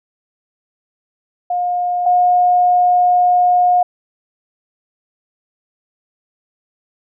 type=tone pair in turn; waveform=sine; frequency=713 / 717.5 Hz; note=F5 / F5; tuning=+36 / +47 cents; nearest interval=unison; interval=11 cents; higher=second; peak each=-15 / -9 dBFS; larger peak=second; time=1.5-2.06 / 2.06-3.83 s; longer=second; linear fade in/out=5 ms; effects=none